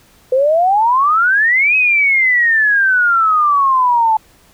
sine exponential two-way sweep, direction up then down, 501 to 2561 to 865 Hz, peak -9 dBFS, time 0.32-4.17 s, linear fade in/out 5 ms, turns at 1.76 s, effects pink hiss -49 dBFS RMS until 4.53 s

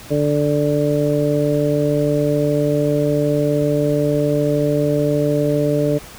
harmonic tone, 146.83 Hz, D3, in tune, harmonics 1 / 2 / 3 / 4, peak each -20 / -20 / -20 / -20 dBFS, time 0.1-5.99 s, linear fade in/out 20 ms, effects pink hiss -38 dBFS RMS until 6.18 s

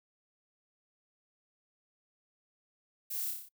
violet noise with echo, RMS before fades -38 dBFS, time 3.1-3.31 s, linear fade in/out 10 ms, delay 30 ms, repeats 6, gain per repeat -3 dB, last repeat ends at 3.49 s, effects noise-tail reverb RT60 0.1 s tail -24 dB re dry

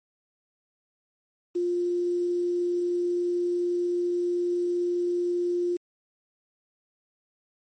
sine tone with quantisation, 351.5 Hz, F4, 11 cents sharp, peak -23 dBFS, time 1.55-5.77 s, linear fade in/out 10 ms, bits 8, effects MP3 32 kbps

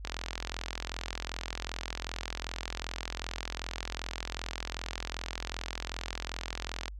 click train, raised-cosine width 0.2 ms, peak -17 dBFS, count 292, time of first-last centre 0.05-6.881 s, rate 42.6 Hz, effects added 50 Hz sine -40 dBFS peak until 6.99 s

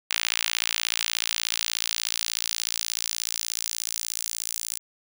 sawtooth tone with high-pass filter sweep, 56.6 Hz, A1, 50 cents sharp, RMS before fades -29 dBFS, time 0.1-4.79 s, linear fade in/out 5 ms, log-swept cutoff 2600 to 7300 Hz, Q 1.2, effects none

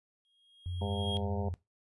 triangle tone with exponential growth, 3263 Hz, G#7, 31 cents flat, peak -32 dBFS, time 0.25-1.17 s, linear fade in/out 0 ms, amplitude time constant 200 ms
sine tone with pitch glide, 89 to 87.62 Hz, F2 to F2, +33 to +6 cents, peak -34 dBFS, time 0.66-1.54 s, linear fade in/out 0 ms, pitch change -27 cents, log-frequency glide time 1-1.36 s
harmonic tone, 101 Hz, G#2, 48 cents flat, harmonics 1 / 2 / 4 / 5 / 6 / 7 / 8 / 9, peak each -41 / -38 / -41 / -43 / -46 / -44 / -48 / -45 dBFS, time 0.81-1.49 s, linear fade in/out 5 ms
effects noise-tail reverb RT60 0.2 s tail -18 dB re dry + resampled to 24000 Hz

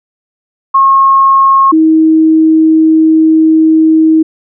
sine tone pair in turn, 1084 / 317.8 Hz, C#6 / D#4, -39 / +37 cents, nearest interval octave + major sixth, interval 2124 cents, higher first, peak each -3 dBFS, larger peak neither, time 0.74-1.72 / 1.72-4.23 s, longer second, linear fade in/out 10 ms, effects none

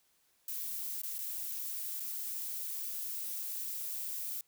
violet noise with dropouts, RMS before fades -39 dBFS, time 0.48-4.41 s, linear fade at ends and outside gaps 2 ms, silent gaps 1.018-1.033 / 1.183-1.188 / 1.998-2.002 s, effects white hiss -72 dBFS RMS until 4.47 s

